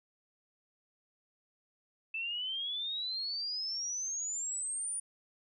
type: exponential sweep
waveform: sine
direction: up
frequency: 2628 to 9580 Hz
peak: -34 dBFS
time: 2.14-5 s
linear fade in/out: 5 ms
effects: none